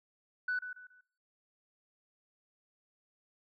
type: tone with echo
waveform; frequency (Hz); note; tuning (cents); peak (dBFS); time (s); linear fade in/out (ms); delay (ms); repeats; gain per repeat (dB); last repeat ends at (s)
sine; 1490; F#6; +12; -29; 0.48-0.59; 5; 140; 3; -10; 1.01
effects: noise-tail reverb RT60 0.6 s tail -23 dB re dry + tanh soft clip ceiling -27 dBFS